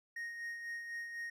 triangle tone with tremolo, 1864.7 Hz, A#6, in tune, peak -37 dBFS, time 0.16-1.3 s, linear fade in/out 5 ms, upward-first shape sine, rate 4 Hz, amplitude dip 45%, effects none

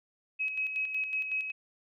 sine tone with tremolo, 2552 Hz, D#7, 43 cents sharp, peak -28 dBFS, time 0.39-1.52 s, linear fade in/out 20 ms, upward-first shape square, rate 5.4 Hz, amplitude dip 50%, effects none

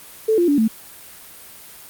sine tone with pitch steps, 439.4 / 347.5 / 287.6 / 221.4 Hz, A4 / F4 / D4 / A3, -2 / -9 / -36 / +11 cents, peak -13 dBFS, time 0.28-0.68 s, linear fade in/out 10 ms, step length 100 ms, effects white hiss -41 dBFS RMS until 1.89 s + Opus 32 kbps

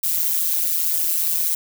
violet noise with amplitude modulation, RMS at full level -17 dBFS, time 0.03-1.55 s, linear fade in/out 5 ms, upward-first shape sine, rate 165 Hz, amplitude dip 85%, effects none

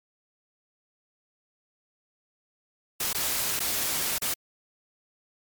white noise with dropouts, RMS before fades -28 dBFS, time 3-4.34 s, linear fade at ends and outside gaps 5 ms, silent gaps 3.131-3.146 / 3.594-3.602 / 4.184-4.218 s, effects MP3 96 kbps

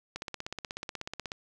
click train, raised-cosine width 0.2 ms, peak -19 dBFS, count 20, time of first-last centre 0.16-1.319 s, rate 16.4 Hz, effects none

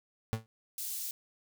35% pulse tone with exponential decay, 111.4 Hz, A2, 22 cents sharp, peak -24 dBFS, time 0.33-0.46 s, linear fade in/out 0 ms, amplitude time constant 27 ms
white high-pass noise, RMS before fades -38 dBFS, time 0.78-1.11 s, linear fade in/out 2 ms, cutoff 5300 Hz, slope 12 dB/octave
effects none

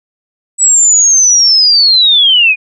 sine linear sweep, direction down, 7902 to 2421 Hz, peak -4 dBFS, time 0.58-2.56 s, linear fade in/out 50 ms, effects none

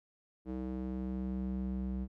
square tone with band-pass filter sweep, 63.8 Hz, C2, 43 cents flat, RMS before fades -37 dBFS, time 0.45-2.08 s, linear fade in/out 50 ms, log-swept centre 300 to 150 Hz, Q 1.8, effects none

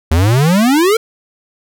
square exponential sweep, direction up, 75.6 to 466.2 Hz, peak -9 dBFS, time 0.11-0.97 s, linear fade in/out 5 ms, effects none

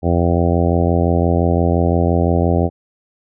harmonic tone, 85.8 Hz, F2, 30 cents flat, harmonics 1 / 2 / 3 / 4 / 5 / 6 / 7 / 8 / 9, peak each -16 / -19 / -21 / -22 / -23 / -24 / -24 / -25 / -26 dBFS, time 0.02-2.7 s, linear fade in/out 50 ms, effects none

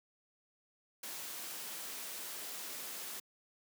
white noise, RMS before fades -44 dBFS, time 1.03-3.2 s, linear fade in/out 5 ms, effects high-pass 200 Hz 12 dB/octave

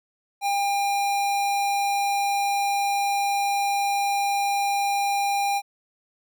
square tone, 802 Hz, G5, 39 cents sharp, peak -22 dBFS, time 0.41-5.62 s, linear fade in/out 50 ms, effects none

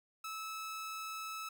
sawtooth tone, 1303 Hz, E6, 20 cents flat, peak -37 dBFS, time 0.24-1.49 s, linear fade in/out 5 ms, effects none

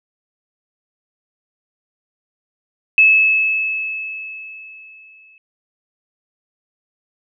sine tone with exponential decay, 2599 Hz, E7, 25 cents flat, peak -6 dBFS, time 2.98-5.38 s, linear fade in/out 1 ms, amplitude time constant 520 ms, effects none

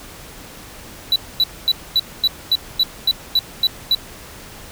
triangle tone bursts, 3951 Hz, B7, in tune, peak -10 dBFS, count 11, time 1.12-3.949 s, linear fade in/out 2 ms, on 39 ms, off 240 ms, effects pink hiss -38 dBFS RMS until 4.71 s

